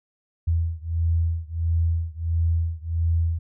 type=beating tone pair; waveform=sine; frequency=82.41 / 83.91 Hz; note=E2 / E2; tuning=0 / +31 cents; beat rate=1.5 Hz; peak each=-23 / -24 dBFS; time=0.47-3.39 s; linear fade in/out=10 ms; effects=none